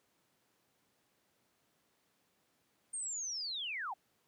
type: linear sweep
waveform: sine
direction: down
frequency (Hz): 8800 to 698.5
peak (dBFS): -37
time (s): 2.93-3.94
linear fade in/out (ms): 10
effects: pink hiss -75 dBFS RMS until 4.27 s + high-pass 150 Hz 12 dB/octave